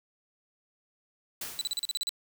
white noise with exponential decay, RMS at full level -35 dBFS, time 1.41-1.97 s, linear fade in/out 5 ms, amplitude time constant 120 ms
35% pulse tone bursts, 3970 Hz, B7, 8 cents sharp, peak -26 dBFS, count 9, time 1.59-2.092 s, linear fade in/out 0 ms, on 22 ms, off 38 ms
effects none

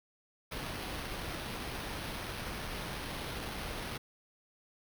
pink noise with sample-and-hold, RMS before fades -40 dBFS, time 0.51-3.98 s, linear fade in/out 10 ms, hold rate 7350 Hz, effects none

